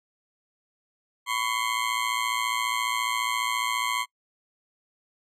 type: ring-modulated tone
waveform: 20% pulse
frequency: 1058 Hz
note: C6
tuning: 19 cents sharp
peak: -17 dBFS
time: 1.26-4.06 s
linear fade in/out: 50 ms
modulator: 57.3 Hz
effects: noise-tail reverb RT60 0.1 s tail -25 dB re dry + low-pass 12000 Hz 12 dB/octave